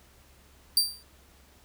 sawtooth tone with exponential decay, 4687 Hz, D8, 4 cents flat, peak -14 dBFS, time 0.77-1.03 s, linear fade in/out 2 ms, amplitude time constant 56 ms, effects added 68 Hz sine -59 dBFS peak until 1.64 s + pink hiss -59 dBFS RMS until 1.64 s

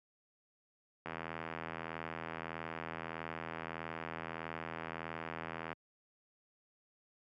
click train, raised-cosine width 0.5 ms, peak -25 dBFS, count 382, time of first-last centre 1.06-5.729 s, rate 81.6 Hz, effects high-pass 100 Hz 12 dB/octave

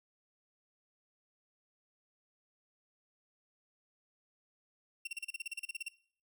40% pulse tone bursts, 2732 Hz, F7, 39 cents flat, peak -36 dBFS, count 15, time 5.05-5.885 s, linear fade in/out 5 ms, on 23 ms, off 35 ms, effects noise-tail reverb RT60 0.5 s tail -18 dB re dry

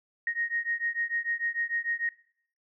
sine beating tone pair, 1864.7 / 1871.4 Hz, A#6 / A#6, 0 / +6 cents, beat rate 6.7 Hz, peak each -31 / -31 dBFS, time 0.27-2.09 s, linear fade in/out 2 ms, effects noise-tail reverb RT60 0.6 s tail -20 dB re dry

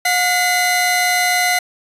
sawtooth tone pair together, 720.9 / 2036 Hz, F#5 / C7, -45 / -48 cents, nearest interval octave + tritone, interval 1797 cents, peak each -13 dBFS, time 0.05-1.59 s, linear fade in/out 5 ms, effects resampled to 32000 Hz

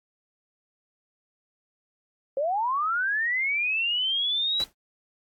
sine linear sweep, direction up, 523.3 to 3959 Hz, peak -23 dBFS, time 2.37-4.64 s, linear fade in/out 2 ms
pink noise with exponential decay, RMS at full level -32 dBFS, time 4.6-4.73 s, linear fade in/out 0 ms, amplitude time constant 28 ms
effects AAC 64 kbps

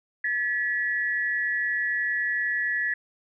sine tone pair together, 1723.3 / 1934 Hz, A6 / B6, -36 / -37 cents, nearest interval major second, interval 199 cents, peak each -26 / -27 dBFS, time 0.24-2.94 s, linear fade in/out 5 ms, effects none

